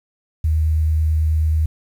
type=tone with vibrato; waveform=sine; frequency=78.4 Hz; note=D#2; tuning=14 cents sharp; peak=-14 dBFS; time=0.44-1.66 s; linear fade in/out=5 ms; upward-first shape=triangle; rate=9.2 Hz; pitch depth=12 cents each way; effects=8-bit